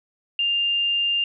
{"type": "tone", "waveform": "sine", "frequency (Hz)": 2800, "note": "F7", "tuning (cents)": 4, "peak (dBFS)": -19, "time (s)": [0.39, 1.24], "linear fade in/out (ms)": 2, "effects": []}